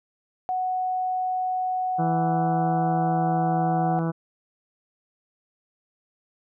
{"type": "tone", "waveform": "sine", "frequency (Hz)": 740, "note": "F#5", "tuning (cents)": 0, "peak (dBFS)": -23, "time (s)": [0.49, 3.99], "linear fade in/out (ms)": 0}
{"type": "harmonic tone", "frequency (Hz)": 164.81, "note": "E3", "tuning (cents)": 0, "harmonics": [1, 2, 3, 4, 5, 6, 7, 8, 9], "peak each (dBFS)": [-24, -30, -34, -36, -38, -40, -41, -42, -43], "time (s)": [1.98, 4.12], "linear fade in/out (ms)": 20}
{"effects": []}